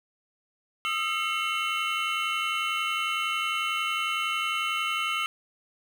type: tone cluster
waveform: triangle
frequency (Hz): 1244 / 1335 / 2168 / 2728 / 3031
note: D#6 / E6 / C#7 / F7 / F#7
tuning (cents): -1 / +22 / -39 / -41 / +41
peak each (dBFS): -31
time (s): 0.85-5.26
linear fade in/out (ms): 0
effects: 8-bit